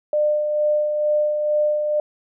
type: tone with tremolo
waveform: sine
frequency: 600 Hz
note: D5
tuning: 37 cents sharp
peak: -15 dBFS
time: 0.13-2 s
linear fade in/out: 2 ms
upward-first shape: sine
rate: 2.2 Hz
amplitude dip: 40%
effects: none